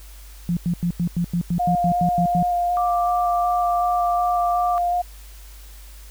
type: tone bursts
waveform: sine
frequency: 173.3 Hz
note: F3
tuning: 13 cents flat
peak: -18 dBFS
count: 12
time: 0.49-2.427 s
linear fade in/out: 0 ms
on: 78 ms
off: 91 ms
type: tone with vibrato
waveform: sine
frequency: 707 Hz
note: F5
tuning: 21 cents sharp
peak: -18 dBFS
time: 1.59-5.02 s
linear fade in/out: 10 ms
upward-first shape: square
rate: 2.7 Hz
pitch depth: 11 cents each way
type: tone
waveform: sine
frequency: 1176 Hz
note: D6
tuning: 2 cents sharp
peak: -24 dBFS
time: 2.77-4.78 s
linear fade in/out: 0 ms
effects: added 50 Hz sine -39 dBFS peak until 6.1 s + white hiss -48 dBFS RMS until 6.1 s